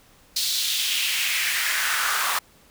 pink noise with high-pass filter sweep, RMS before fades -24 dBFS, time 0.36-2.39 s, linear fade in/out 5 ms, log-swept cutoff 4400 to 1100 Hz, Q 2.6, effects pink hiss -55 dBFS RMS until 2.7 s

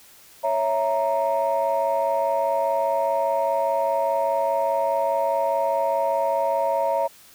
sine chord, A# diminished, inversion first, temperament equal, 554.4 / 659.3 / 932.3 Hz, C#5 / E5 / A#5, 0 / 0 / 0 cents, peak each -23 dBFS, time 0.43-7.08 s, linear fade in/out 20 ms, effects tanh soft clip ceiling -13 dBFS + white hiss -50 dBFS RMS until 7.34 s

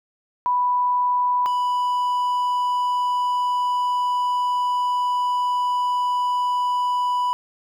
sine / triangle tone pair in turn, 987.8 / 987.8 Hz, B5 / B5, 0 / 0 cents, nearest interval unison, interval 0 cents, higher neither, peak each -17 dBFS, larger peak neither, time 0.46-1.46 / 1.46-7.33 s, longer second, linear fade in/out 0 ms, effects none

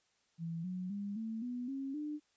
sine tone with pitch steps, 166 / 183.13 / 202 / 222.9 / 245.9 / 271.2 / 299.2 Hz, E3 / F#3 / G#3 / A3 / B3 / C#4 / D4, +12 / -18 / -48 / +23 / -7 / -38 / +32 cents, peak -37 dBFS, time 0.38-2.2 s, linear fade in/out 50 ms, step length 260 ms, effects white hiss -75 dBFS RMS until 2.36 s + resampled to 16000 Hz

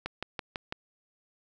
click train, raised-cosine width 0.3 ms, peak -17 dBFS, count 5, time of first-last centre 0.06-0.724 s, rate 6.02 Hz, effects none

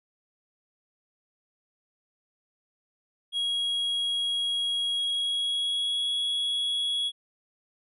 triangle tone with pitch glide, 3300 to 3346 Hz, G#7 to G#7, -12 to +12 cents, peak -24 dBFS, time 3.32-7.12 s, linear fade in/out 50 ms, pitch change +24 cents, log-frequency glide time 4.94-6.11 s, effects resampled to 32000 Hz

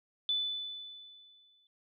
sine tone with exponential decay, 3494 Hz, A7, 13 cents flat, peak -27 dBFS, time 0.29-1.67 s, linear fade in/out 1 ms, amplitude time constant 300 ms, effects none

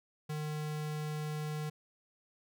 square tone, 152.1 Hz, D#3, 39 cents flat, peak -36 dBFS, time 0.29-1.7 s, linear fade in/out 10 ms, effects none

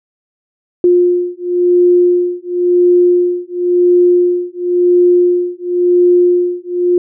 sine beating tone pair, 354.3 / 355.25 Hz, F4 / F4, +25 / +30 cents, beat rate 0.95 Hz, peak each -11 dBFS, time 0.84-6.98 s, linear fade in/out 2 ms, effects none

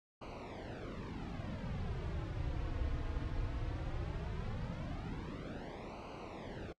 brown noise with flanger, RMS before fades -41 dBFS, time 0.21-6.73 s, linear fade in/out 10 ms, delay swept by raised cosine 0.56 to 5.26 ms, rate 0.17 Hz, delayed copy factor -0.9, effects noise-tail reverb RT60 0.1 s tail -24 dB re dry + low-pass 4000 Hz 12 dB/octave

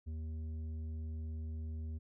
triangle tone with tanh clipping, 79.2 Hz, D#2, 31 cents sharp, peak -40 dBFS, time 0.06-1.99 s, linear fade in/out 20 ms, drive 12 dB, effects none

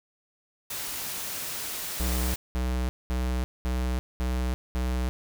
white noise, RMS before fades -34 dBFS, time 0.7-2.36 s, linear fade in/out 5 ms
square tone bursts, 62.6 Hz, B1, 24 cents sharp, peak -26 dBFS, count 6, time 2-5.09 s, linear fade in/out 0 ms, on 340 ms, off 210 ms
effects none

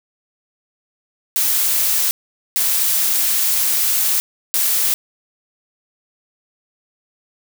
blue noise bursts at uneven times, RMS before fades -17 dBFS, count 3, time 1.36-2.11 / 2.56-4.2 / 4.54-4.94 s, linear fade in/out 0 ms, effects none

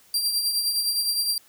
sawtooth tone with tremolo, 4731 Hz, D8, 12 cents sharp, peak -17 dBFS, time 0.14-1.38 s, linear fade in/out 2 ms, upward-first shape triangle, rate 9.7 Hz, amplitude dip 55%, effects white hiss -56 dBFS RMS until 1.48 s

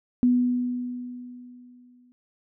sine tone with exponential decay, 246.9 Hz, B3, in tune, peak -15 dBFS, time 0.23-2.12 s, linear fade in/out 0 ms, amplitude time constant 410 ms, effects none

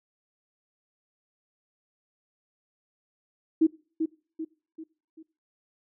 sine tone with echo, 320.2 Hz, D#4, 50 cents sharp, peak -16 dBFS, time 3.61-3.67 s, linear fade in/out 10 ms, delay 390 ms, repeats 4, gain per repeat -7 dB, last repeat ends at 5.23 s, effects noise-tail reverb RT60 0.4 s tail -22 dB re dry

